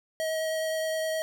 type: tone with vibrato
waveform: square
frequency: 636 Hz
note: D#5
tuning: 38 cents sharp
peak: -28 dBFS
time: 0.2-1.22 s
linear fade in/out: 0 ms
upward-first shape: sine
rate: 9.6 Hz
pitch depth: 9 cents each way
effects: none